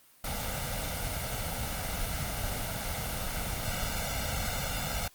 pink noise with comb filter, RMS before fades -33 dBFS, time 0.24-5.08 s, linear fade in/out 5 ms, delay 1.4 ms, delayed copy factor +0.9, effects white hiss -60 dBFS RMS until 5.14 s + Opus 24 kbps

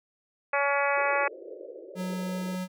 harmonic tone, 282.1 Hz, C#4, 30 cents sharp, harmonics 2 / 3 / 4 / 5 / 6 / 7 / 8 / 9, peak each -28 / -30 / -31 / -32 / -33 / -33 / -34 / -35 dBFS, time 0.53-1.28 s, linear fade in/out 5 ms
white band-pass noise, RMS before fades -43 dBFS, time 0.97-2.55 s, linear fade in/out 0 ms, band 330 to 590 Hz, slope 96 dB/octave
square tone, 184.1 Hz, F#3, 8 cents flat, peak -31 dBFS, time 1.95-2.68 s, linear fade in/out 50 ms
effects none

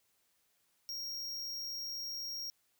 square tone, 5588 Hz, F8, in tune, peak -39 dBFS, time 0.89-2.5 s, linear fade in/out 0 ms, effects white hiss -75 dBFS RMS until 2.79 s

